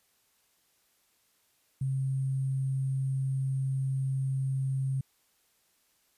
sine tone with sample-and-hold, 133.9 Hz, C3, 40 cents sharp, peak -27 dBFS, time 1.81-5.01 s, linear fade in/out 5 ms, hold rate 8820 Hz, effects white hiss -70 dBFS RMS until 6.17 s + resampled to 32000 Hz

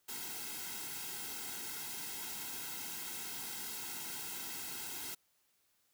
white noise with comb filter, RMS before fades -43 dBFS, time 0.08-5.15 s, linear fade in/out 10 ms, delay 1.7 ms, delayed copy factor -0.95, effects white hiss -75 dBFS RMS until 5.93 s

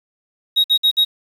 sine tone bursts, 3786 Hz, A#7, 26 cents sharp, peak -8 dBFS, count 4, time 0.56-1.05 s, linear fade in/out 20 ms, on 82 ms, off 54 ms, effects tanh soft clip ceiling -10 dBFS + 7-bit

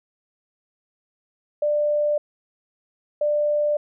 sine tone pair in turn, 593 / 593 Hz, D5 / D5, +17 / +17 cents, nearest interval unison, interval 0 cents, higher neither, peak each -18 dBFS, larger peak neither, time 1.62-2.18 / 3.21-3.77 s, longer neither, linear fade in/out 5 ms, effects none

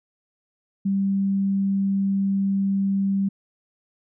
sine tone, 196 Hz, G3, in tune, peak -19 dBFS, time 0.85-3.29 s, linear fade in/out 10 ms, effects none

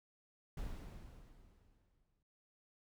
brown noise with exponential decay, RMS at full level -42 dBFS, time 0.57-2.23 s, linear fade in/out 5 ms, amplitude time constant 360 ms, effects none

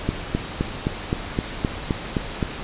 click train, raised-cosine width 3 ms, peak -7 dBFS, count 10, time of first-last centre 0.09-2.428 s, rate 3.85 Hz, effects pink hiss -32 dBFS RMS until 2.63 s + resampled to 8000 Hz

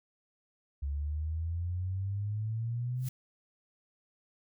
sine exponential sweep, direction up, 69.2 to 129.9 Hz, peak -31 dBFS, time 0.82-3.09 s, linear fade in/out 10 ms
blue noise with exponential growth, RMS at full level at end -41 dBFS, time 2.95-3.09 s, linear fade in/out 5 ms, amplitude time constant 29 ms
effects none

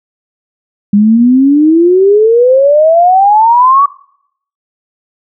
sine exponential sweep, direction up, 200.6 to 1150 Hz, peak -3 dBFS, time 0.93-3.86 s, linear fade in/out 5 ms, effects noise-tail reverb RT60 0.7 s tail -22 dB re dry

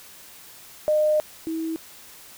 sine tone pair in turn, 610 / 323.5 Hz, D#5 / E4, -34 / -32 cents, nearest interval major seventh, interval 1098 cents, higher first, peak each -17 / -25 dBFS, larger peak first, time 0.88-1.2 / 1.47-1.76 s, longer first, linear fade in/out 0 ms, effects white hiss -46 dBFS RMS until 2.37 s

